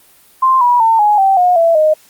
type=tone with pitch steps; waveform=sine; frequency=1047 / 971.3 / 901 / 835.8 / 775.4 / 719.3 / 667.2 / 619 Hz; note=C6 / B5 / A5 / G#5 / G5 / F#5 / E5 / D#5; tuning=+1 / -29 / +41 / +11 / -19 / -49 / +21 / -9 cents; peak=-7 dBFS; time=0.42-1.94 s; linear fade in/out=10 ms; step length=190 ms; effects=white hiss -47 dBFS RMS until 2.09 s + Opus 32 kbps